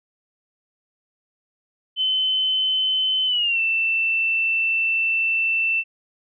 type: tone with pitch glide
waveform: sine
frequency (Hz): 3052 to 2672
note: G7 to E7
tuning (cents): -47 to +23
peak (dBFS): -18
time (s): 1.96-5.84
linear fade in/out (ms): 50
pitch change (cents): -230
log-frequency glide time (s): 3.26-3.6
effects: none